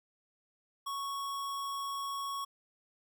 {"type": "tone", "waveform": "square", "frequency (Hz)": 1108.7, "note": "C#6", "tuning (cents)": 0, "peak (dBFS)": -36, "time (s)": [0.86, 2.45], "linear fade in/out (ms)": 10, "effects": []}